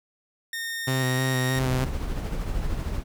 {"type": "tone with pitch glide", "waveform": "sawtooth", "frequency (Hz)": [1835, 1863.8], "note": ["A#6", "A#6"], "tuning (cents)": [-28, -1], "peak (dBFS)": -26, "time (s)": [0.53, 1.59], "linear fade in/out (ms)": 2, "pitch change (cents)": 27, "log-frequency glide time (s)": [0.96, 1.05]}
{"type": "tone with vibrato", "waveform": "sawtooth", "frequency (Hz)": 129.6, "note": "C3", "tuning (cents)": -16, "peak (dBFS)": -19, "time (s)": [0.87, 1.85], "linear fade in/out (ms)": 10, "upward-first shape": "square", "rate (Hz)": 3.2, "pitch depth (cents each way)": 19}
{"type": "noise with tremolo", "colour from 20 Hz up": "brown", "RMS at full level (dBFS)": -27, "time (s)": [1.55, 3.04], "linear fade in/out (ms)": 50, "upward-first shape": "sine", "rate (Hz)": 13, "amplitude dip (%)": 35}
{"effects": []}